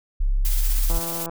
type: tone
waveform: sine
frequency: 33.89 Hz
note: C#1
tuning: 38 cents flat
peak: -17 dBFS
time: 0.2-0.99 s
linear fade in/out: 10 ms
type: noise with tremolo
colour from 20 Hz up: blue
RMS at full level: -28 dBFS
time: 0.45-1.26 s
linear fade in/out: 0 ms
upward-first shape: sine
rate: 16 Hz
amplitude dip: 30%
type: click train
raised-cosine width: 1 ms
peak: -20 dBFS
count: 67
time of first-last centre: 0.9-1.295 s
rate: 167 Hz
effects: none